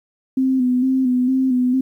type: tone with vibrato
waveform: sine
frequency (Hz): 256.3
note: C4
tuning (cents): -36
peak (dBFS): -14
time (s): 0.37-1.81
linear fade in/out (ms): 5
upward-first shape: square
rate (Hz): 2.2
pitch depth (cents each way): 41
effects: 9-bit